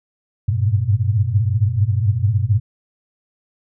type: tone cluster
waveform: sine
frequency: 95 / 101.8 / 106.2 / 121 Hz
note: F#2 / G#2 / G#2 / B2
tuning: +46 / -34 / +39 / -35 cents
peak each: -20 dBFS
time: 0.48-2.6 s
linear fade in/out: 10 ms
effects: none